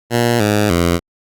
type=tone with pitch steps; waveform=10% pulse; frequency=118.7 / 104.7 / 86.1 Hz; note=A#2 / G#2 / F2; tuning=+32 / +15 / -24 cents; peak=-4 dBFS; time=0.1-1 s; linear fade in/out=50 ms; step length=300 ms; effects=Opus 48 kbps

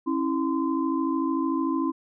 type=tone cluster; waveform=sine; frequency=272.2 / 325.6 / 1031 Hz; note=C#4 / E4 / C6; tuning=-31 / -21 / -26 cents; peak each=-26 / -26 / -31 dBFS; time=0.06-1.92 s; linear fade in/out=20 ms; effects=none

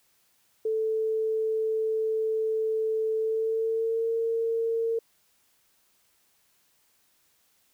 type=tone with pitch glide; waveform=sine; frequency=440 to 456 Hz; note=A4 to A#4; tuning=0 to -38 cents; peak=-24 dBFS; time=0.65-4.99 s; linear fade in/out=5 ms; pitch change=+62 cents; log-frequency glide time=3.17-4.1 s; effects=white hiss -67 dBFS RMS until 7.73 s

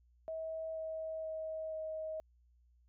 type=tone with pitch steps; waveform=sine; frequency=643 / 638.9 / 634.9 / 630.9 Hz; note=E5 / D#5 / D#5 / D#5; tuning=-43 / +46 / +35 / +24 cents; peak=-38 dBFS; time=0.28-2.2 s; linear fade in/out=0 ms; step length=480 ms; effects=added 60 Hz sine -65 dBFS peak until 2.88 s

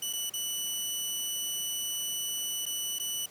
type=tone with dropouts; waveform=15% pulse; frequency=2966 Hz; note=F#7; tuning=4 cents sharp; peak=-24 dBFS; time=0.02-3.26 s; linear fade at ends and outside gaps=5 ms; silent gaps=0.129-0.133 / 0.298-0.336 / 2.656-2.663 / 2.987-2.997 s; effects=pink hiss -53 dBFS RMS until 3.3 s + high-pass 150 Hz 12 dB/octave

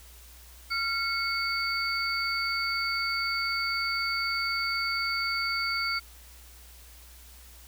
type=tone cluster; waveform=sine; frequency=1378 / 2194 / 4572 Hz; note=F6 / C#7 / D8; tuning=-24 / -18 / -47 cents; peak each=-31 dBFS; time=0.7-6 s; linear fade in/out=20 ms; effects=added 60 Hz sine -50 dBFS peak until 7.67 s + white hiss -53 dBFS RMS until 7.67 s

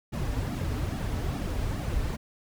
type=noise with flanger; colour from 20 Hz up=brown; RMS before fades=-30 dBFS; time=0.12-2.17 s; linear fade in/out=20 ms; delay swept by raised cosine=1.9 to 5.9 ms; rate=2.4 Hz; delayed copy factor=-0.85; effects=none

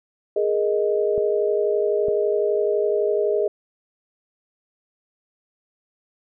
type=chord; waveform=sine; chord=Ab suspended second; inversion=none; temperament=just; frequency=415.3 / 467.2 / 623 Hz; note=Ab4 / Bb4 / Eb5; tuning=0 / +4 / +2 cents; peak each=-20 / -25 / -24 dBFS; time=0.36-3.48 s; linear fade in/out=5 ms
type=clicks; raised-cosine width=2 ms; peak=-19 dBFS; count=2; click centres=1.179 / 2.084 s
effects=none

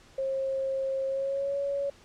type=tone with pitch glide; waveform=sine; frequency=536 to 560.7 Hz; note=C5 to C#5; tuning=+42 to +20 cents; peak=-27 dBFS; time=0.18-1.9 s; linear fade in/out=5 ms; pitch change=+78 cents; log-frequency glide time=1.06-1.56 s; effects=pink hiss -56 dBFS RMS until 2.04 s + low-pass 7000 Hz 12 dB/octave

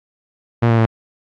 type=tone with pitch steps; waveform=sawtooth; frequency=117.3 / 114.75 / 112.26 Hz; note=A#2 / A#2 / A2; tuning=+11 / -27 / +35 cents; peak=-7 dBFS; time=0.62-0.86 s; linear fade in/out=10 ms; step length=80 ms; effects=low-pass 2000 Hz 12 dB/octave + AAC 48 kbps

